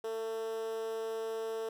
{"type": "tone with high-pass filter", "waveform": "10% pulse", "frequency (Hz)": 223.7, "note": "A3", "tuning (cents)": 29, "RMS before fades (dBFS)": -37, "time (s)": [0.04, 1.69], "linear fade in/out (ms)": 2, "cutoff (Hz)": 450, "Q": 5.8, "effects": []}